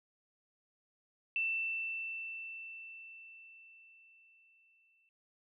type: tone with exponential decay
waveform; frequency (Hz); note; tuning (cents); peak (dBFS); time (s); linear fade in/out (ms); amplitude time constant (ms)
sine; 2671; E7; +22; -30; 1.36-5.09; 1; 810
effects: none